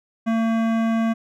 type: tone with hard clipping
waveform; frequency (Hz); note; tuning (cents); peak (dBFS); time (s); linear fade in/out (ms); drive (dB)
sine; 226.2; A3; +48; -20; 0.26-1.14; 20; 16
effects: none